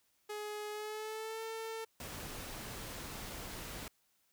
sawtooth tone with pitch glide, 420.2 to 447.8 Hz, G#4 to A4, +20 to +30 cents, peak -36 dBFS, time 0.29-1.85 s, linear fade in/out 10 ms, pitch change +110 cents, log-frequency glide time 0.71-1.42 s
pink noise, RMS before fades -45 dBFS, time 2-3.88 s, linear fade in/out 2 ms
effects white hiss -75 dBFS RMS until 4.32 s

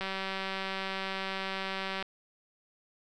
click train, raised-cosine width 0.3 ms, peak -19 dBFS, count 388, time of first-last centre 0.01-2.026 s, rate 192 Hz, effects none

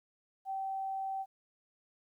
sine tone, 773 Hz, G5, 24 cents flat, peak -34 dBFS, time 0.45-1.26 s, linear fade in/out 50 ms, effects 12-bit

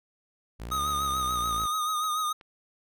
sawtooth linear two-way sweep, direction up then down, 53.1 to 73.42 to 53.1 Hz, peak -32 dBFS, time 0.59-1.67 s, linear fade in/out 20 ms, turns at 0.85 s
square tone with vibrato, 1242 Hz, D#6, 3 cents flat, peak -27 dBFS, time 0.71-2.33 s, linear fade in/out 10 ms, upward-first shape sine, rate 6.9 Hz, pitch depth 43 cents each way
click train, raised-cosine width 0.3 ms, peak -35 dBFS, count 5, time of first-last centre 0.93-2.411 s, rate 2.7 Hz
effects none

